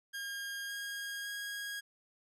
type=tone with pitch steps; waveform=sawtooth; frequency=1620 / 1630.3 / 1640.7 Hz; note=G#6 / G#6 / G#6; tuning=-43 / -33 / -22 cents; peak=-35 dBFS; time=0.13-1.81 s; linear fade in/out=20 ms; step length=560 ms; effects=resampled to 32000 Hz